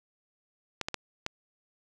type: clicks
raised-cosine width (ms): 0.2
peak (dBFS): -14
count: 4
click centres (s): 0.813 / 0.885 / 0.943 / 1.264
effects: none